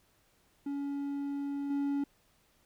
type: tone with level steps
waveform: triangle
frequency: 282 Hz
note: C#4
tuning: 30 cents sharp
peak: -31 / -27 dBFS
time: 0.66-2.04 s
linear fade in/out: 5 ms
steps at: 1.7 s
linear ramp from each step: 5 ms
effects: pink hiss -69 dBFS RMS until 2.65 s